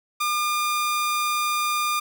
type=tone; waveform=sawtooth; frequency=1206 Hz; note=D6; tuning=46 cents sharp; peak=-18 dBFS; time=0.2-2 s; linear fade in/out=10 ms; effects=none